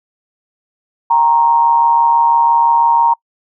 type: tone with amplitude modulation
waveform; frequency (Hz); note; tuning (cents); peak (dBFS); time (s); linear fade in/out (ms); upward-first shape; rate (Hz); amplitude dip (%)
sine; 932.3; A#5; 0; -5; 1.1-3.14; 10; sine; 146; 60
effects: noise-tail reverb RT60 0.1 s tail -26 dB re dry